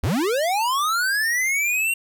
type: linear sweep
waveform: square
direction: up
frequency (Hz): 59.8 to 2772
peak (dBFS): -20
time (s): 0.03-1.94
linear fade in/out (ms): 5
effects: 9-bit